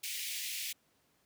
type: high-pass noise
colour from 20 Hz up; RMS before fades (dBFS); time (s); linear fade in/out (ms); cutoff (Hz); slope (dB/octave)
pink; -39; 0.03-0.73; 10; 2100; 48
effects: pink hiss -72 dBFS RMS until 1.25 s + high-pass 100 Hz 12 dB/octave

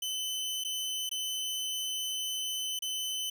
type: tone with dropouts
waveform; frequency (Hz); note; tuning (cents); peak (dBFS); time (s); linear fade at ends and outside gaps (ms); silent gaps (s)
sawtooth; 3037; F#7; +44; -29; 0.02-3.3; 5; 0.639-0.647 / 1.093-1.113 / 2.791-2.821
effects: none

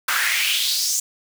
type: noise with high-pass filter sweep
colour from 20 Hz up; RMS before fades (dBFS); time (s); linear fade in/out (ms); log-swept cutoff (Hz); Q
pink; -21; 0.08-1; 5; 1300 to 6900; 3.7
effects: none

